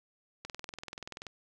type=click train; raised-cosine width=0.2 ms; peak=-24 dBFS; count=18; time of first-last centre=0.45-1.267 s; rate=20.8 Hz; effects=none